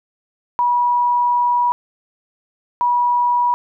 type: tone pair in turn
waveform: sine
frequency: 970 / 970 Hz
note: B5 / B5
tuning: -31 / -31 cents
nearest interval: unison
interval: 0 cents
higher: neither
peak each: -13 dBFS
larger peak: neither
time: 0.59-1.72 / 2.81-3.54 s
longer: first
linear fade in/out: 0 ms
effects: none